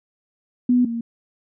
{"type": "tone pair in turn", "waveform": "sine", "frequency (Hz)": [246.9, 232.3], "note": ["B3", "A#3"], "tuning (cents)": [0, -6], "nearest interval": "minor second", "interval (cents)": 106, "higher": "first", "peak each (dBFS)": [-13, -23], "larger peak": "first", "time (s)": [[0.69, 0.85], [0.85, 1.01]], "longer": "neither", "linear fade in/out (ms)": 5, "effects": []}